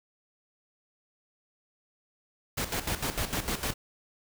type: noise with tremolo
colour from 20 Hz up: pink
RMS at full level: -30 dBFS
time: 2.57-3.74 s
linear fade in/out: 10 ms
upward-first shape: square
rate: 6.6 Hz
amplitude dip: 70%
effects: none